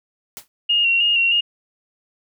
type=noise with exponential decay; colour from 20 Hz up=white; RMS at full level=-30 dBFS; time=0.37-0.48 s; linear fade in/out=0 ms; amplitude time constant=22 ms
type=tone with vibrato; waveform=sine; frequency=2794 Hz; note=F7; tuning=in tune; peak=-14 dBFS; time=0.69-1.41 s; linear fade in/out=10 ms; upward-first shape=square; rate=3.2 Hz; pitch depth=32 cents each way
effects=none